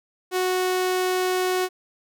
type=tone; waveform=sawtooth; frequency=368.3 Hz; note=F#4; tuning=8 cents flat; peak=-17 dBFS; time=0.31-1.69 s; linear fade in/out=50 ms; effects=none